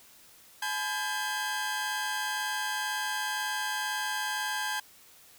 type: tone cluster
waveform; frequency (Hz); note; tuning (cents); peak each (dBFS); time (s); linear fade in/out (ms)
sawtooth; 851 / 1008 / 1600; G#5 / B5 / G6; +42 / +35 / +35; -31 / -35 / -29; 0.62-4.8; 5
effects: white hiss -56 dBFS RMS until 5.38 s